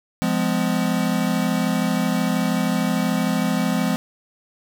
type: chord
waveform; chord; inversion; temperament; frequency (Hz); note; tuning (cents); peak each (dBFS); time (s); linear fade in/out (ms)
square; F diminished; none; equal with one note detuned; 174.61 / 207.7 / 253.3; F3 / Ab3 / Cb4; 0 / 0 / +44; -24; 0.22-3.96; 0
effects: none